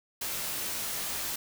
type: noise with comb filter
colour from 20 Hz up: white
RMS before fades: -34 dBFS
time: 0.21-1.36 s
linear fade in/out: 5 ms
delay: 19 ms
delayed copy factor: -0.6
effects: none